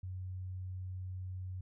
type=tone; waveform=sine; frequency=92.5 Hz; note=F#2; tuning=in tune; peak=-39 dBFS; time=0.03-1.61 s; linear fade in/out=5 ms; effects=none